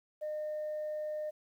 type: tone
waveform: sine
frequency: 609 Hz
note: D#5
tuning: 37 cents flat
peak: -33 dBFS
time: 0.21-1.31 s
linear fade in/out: 20 ms
effects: tanh soft clip ceiling -32 dBFS + 11-bit